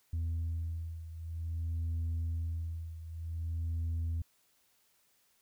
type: beating tone pair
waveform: sine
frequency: 82.41 / 82.93 Hz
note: E2 / E2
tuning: 0 / +11 cents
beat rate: 0.52 Hz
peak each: -33 / -37 dBFS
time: 0.13-4.22 s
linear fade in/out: 5 ms
effects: tanh soft clip ceiling -30 dBFS + white hiss -71 dBFS RMS until 5.41 s